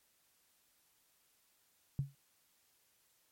sine tone with exponential decay, 138.59 Hz, C#3, in tune, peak -28 dBFS, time 1.99-2.15 s, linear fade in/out 0 ms, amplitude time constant 33 ms, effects white hiss -73 dBFS RMS until 3.31 s + MP3 64 kbps

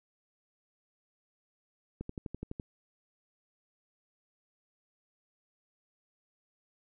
click train, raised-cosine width 3 ms, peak -25 dBFS, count 8, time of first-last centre 2.01-2.598 s, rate 11.9 Hz, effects none

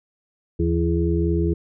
harmonic tone with a mistuned harmonic, 84 Hz, E2, 33 cents sharp, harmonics 1 / 2 / 4 / 5, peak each -21 / -24 / -23 / -27 dBFS, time 0.59-1.54 s, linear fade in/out 10 ms, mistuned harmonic 1, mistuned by -120 cents, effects none

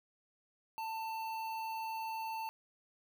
square tone with notch filter, 892 Hz, A5, 23 cents sharp, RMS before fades -40 dBFS, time 0.78-2.49 s, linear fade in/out 0 ms, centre 7500 Hz, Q 0.72, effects none

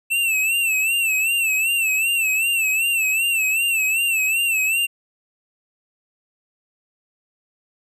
square tone with vibrato, 2660 Hz, E7, 15 cents sharp, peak -18 dBFS, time 0.1-4.87 s, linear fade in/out 20 ms, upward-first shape sine, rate 2.6 Hz, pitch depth 86 cents each way, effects none

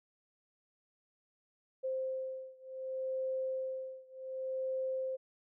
sine beating tone pair, 523 / 523.67 Hz, C5 / C5, -1 / +1 cents, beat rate 0.67 Hz, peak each -38 / -39 dBFS, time 1.83-5.17 s, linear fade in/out 20 ms, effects none

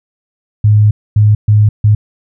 sine tone bursts at uneven times, 105.6 Hz, G#2, 29 cents sharp, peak -4 dBFS, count 4, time 0.64-0.91 / 1.16-1.35 / 1.48-1.69 / 1.84-1.95 s, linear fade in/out 5 ms, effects none

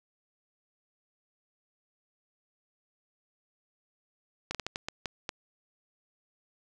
slowing click train, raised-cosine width 0.2 ms, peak -16 dBFS, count 8, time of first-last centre 4.51-5.292 s, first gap 37 ms, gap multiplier 1.36, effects none

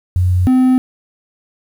sine / triangle tone pair in turn, 90.6 / 256.6 Hz, F#2 / C4, -36 / -34 cents, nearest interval octave + tritone, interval 1802 cents, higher second, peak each -10 / -6 dBFS, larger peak second, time 0.16-0.47 / 0.47-0.78 s, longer neither, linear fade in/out 0 ms, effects 7-bit

